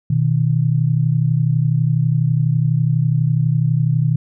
sine tone pair together, 123.47 / 155.56 Hz, B2 / D#3, 0 / 0 cents, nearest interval major third, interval 400 cents, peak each -16 dBFS, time 0.1-4.16 s, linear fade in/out 5 ms, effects none

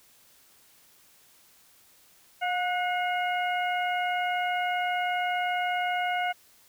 harmonic tone with a mistuned harmonic, 717 Hz, F5, 45 cents sharp, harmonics 1 / 2 / 3 / 4, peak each -27 / -33 / -33 / -38 dBFS, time 2.41-6.33 s, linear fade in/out 20 ms, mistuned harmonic 2, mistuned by +45 cents, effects white hiss -59 dBFS RMS until 6.68 s

